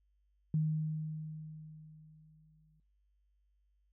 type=tone with exponential decay; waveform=sine; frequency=155.56 Hz; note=D#3; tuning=in tune; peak=-27 dBFS; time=0.54-2.8 s; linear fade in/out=2 ms; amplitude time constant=490 ms; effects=noise-tail reverb RT60 0.4 s tail -22 dB re dry + added 50 Hz sine -70 dBFS peak until 3.92 s